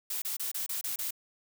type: noise bursts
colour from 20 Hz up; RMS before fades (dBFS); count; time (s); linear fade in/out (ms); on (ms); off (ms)
blue; -34; 7; 0.1-1.108; 5; 120; 28
effects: none